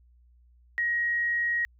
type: tone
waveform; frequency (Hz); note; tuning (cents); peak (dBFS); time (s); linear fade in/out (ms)
sine; 1890; A#6; +23; -24; 0.78-1.65; 0
effects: added 60 Hz sine -56 dBFS peak until 1.79 s